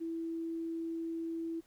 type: tone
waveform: sine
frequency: 329.7 Hz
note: E4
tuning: in tune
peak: -35 dBFS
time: 0-1.61 s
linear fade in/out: 20 ms
effects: pink hiss -68 dBFS RMS until 1.66 s